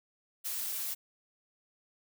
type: noise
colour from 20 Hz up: blue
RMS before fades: -36 dBFS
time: 0.44-0.95 s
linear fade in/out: 20 ms
effects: none